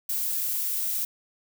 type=noise; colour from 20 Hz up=violet; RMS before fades=-28 dBFS; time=0.09-1.05 s; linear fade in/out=5 ms; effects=none